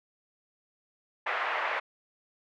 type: band-pass noise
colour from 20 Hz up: white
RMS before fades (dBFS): -31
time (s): 1.26-1.8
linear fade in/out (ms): 10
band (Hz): 560 to 2100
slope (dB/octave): 24
effects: none